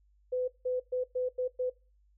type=tone bursts at uneven times; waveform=sine; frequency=504 Hz; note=B4; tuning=35 cents sharp; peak=-28 dBFS; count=6; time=0.32-0.48 / 0.65-0.8 / 0.92-1.04 / 1.15-1.29 / 1.38-1.48 / 1.59-1.7 s; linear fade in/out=10 ms; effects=noise-tail reverb RT60 0.3 s tail -21 dB re dry + added 50 Hz sine -63 dBFS peak until 2.17 s